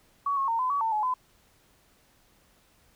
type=tone with pitch steps; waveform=sine; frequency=1127 / 1090 / 916 / 1016 / 1134 / 898 / 851 / 1014 Hz; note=C#6 / C#6 / A#5 / B5 / C#6 / A5 / G#5 / B5; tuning=+28 / -29 / -31 / +49 / +39 / +35 / +42 / +45 cents; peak=-24 dBFS; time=0.26-1.14 s; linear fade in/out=5 ms; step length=110 ms; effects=pink hiss -63 dBFS RMS until 2.95 s